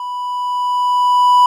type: tone with level ramp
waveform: triangle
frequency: 987.8 Hz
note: B5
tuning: in tune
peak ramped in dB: -20 to -4 dBFS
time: 0-1.46 s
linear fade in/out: 2 ms
effects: none